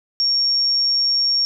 sine tone, 5530 Hz, F8, 18 cents flat, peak -15 dBFS, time 0.2-1.45 s, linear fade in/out 0 ms, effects none

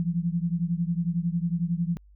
sine beating tone pair, 166.9 / 177.9 Hz, E3 / F3, +22 / +32 cents, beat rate 11 Hz, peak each -26 / -28 dBFS, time 0-1.97 s, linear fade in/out 0 ms, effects added 50 Hz sine -51 dBFS peak until 2.15 s

